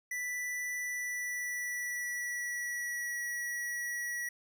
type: tone with pitch glide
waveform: square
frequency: 1975.5 to 1928.2 Hz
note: B6 to B6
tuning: 0 to -42 cents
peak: -35 dBFS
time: 0.11-4.29 s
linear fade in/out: 5 ms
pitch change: -42 cents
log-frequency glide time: 0.81-3.19 s
effects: none